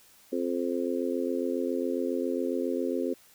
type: harmonic tone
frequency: 87.31 Hz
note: F2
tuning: in tune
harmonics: 3 / 4 / 5 / 6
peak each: -31 / -32 / -33 / -34 dBFS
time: 0.32-3.14 s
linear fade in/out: 10 ms
effects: white hiss -58 dBFS RMS until 3.34 s